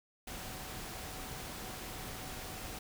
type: tone in noise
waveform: sine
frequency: 750 Hz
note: F#5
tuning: 23 cents sharp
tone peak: -54 dBFS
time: 0.27-2.79 s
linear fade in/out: 5 ms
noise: pink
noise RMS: -44 dBFS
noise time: 0.27-2.79 s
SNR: -13 dB
effects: none